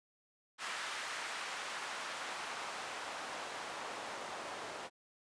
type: noise with band-pass filter sweep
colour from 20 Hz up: white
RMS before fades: -43 dBFS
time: 0.58-4.9 s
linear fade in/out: 50 ms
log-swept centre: 1500 to 650 Hz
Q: 0.97
effects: resampled to 22050 Hz